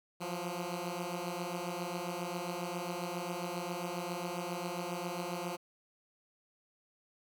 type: beating tone pair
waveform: 10% pulse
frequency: 172 / 179.4 Hz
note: F3 / F3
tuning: -26 / +47 cents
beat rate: 7.4 Hz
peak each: -31 dBFS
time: 0.2-5.57 s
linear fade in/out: 20 ms
effects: none